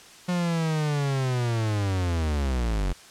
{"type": "linear sweep", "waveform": "45% pulse", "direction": "down", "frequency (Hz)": [180.2, 43.65], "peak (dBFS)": -23, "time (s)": [0.28, 2.93], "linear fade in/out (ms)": 10, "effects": ["white hiss -48 dBFS RMS until 3.1 s", "low-pass 8000 Hz 12 dB/octave"]}